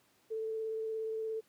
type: tone with vibrato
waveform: sine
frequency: 442 Hz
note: A4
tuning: 8 cents sharp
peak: -34 dBFS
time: 0.3-1.41 s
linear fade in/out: 20 ms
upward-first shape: sine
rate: 17 Hz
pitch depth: 11 cents each way
effects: pink hiss -69 dBFS RMS until 1.48 s + high-pass 150 Hz 12 dB/octave